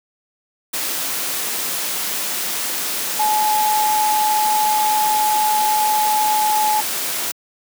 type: tone in noise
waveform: sine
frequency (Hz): 853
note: G#5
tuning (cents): +46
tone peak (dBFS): -15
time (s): 3.19-6.81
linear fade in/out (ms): 10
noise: white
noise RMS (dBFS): -23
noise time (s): 0.73-7.32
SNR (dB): +5
effects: high-pass 200 Hz 12 dB/octave